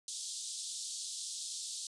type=band-pass noise; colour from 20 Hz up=white; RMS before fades=-42 dBFS; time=0.08-1.87 s; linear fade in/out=2 ms; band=3500 to 9200 Hz; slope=48 dB/octave; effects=resampled to 24000 Hz